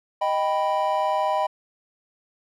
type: chord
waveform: triangle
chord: Eb augmented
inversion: none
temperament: equal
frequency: 622.3 / 784 / 987.8 Hz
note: Eb5 / G5 / B5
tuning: 0 / 0 / 0 cents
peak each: -23 dBFS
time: 0.21-1.47 s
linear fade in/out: 10 ms
effects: none